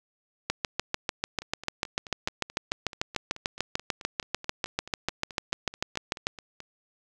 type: two click trains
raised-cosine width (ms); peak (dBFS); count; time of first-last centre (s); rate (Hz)
0.2; -9 / -24; 40 / 25; 0.5-6.269 / 1.42-6.604; 6.76 / 4.63
effects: none